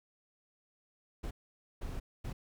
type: noise bursts at uneven times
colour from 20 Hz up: brown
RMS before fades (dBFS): -39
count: 3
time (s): 1.23-1.31 / 1.81-2 / 2.24-2.33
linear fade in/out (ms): 10
effects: none